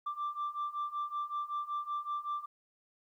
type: beating tone pair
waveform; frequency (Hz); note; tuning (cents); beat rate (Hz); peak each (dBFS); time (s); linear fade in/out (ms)
sine; 1174.7 / 1180; D6 / D6; 0 / +8; 5.3; -37 / -35; 0.06-2.46; 10
effects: tanh soft clip ceiling -30 dBFS + 12-bit